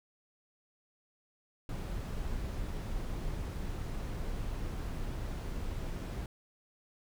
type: noise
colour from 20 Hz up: brown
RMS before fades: -37 dBFS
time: 1.69-6.26 s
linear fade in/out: 2 ms
effects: none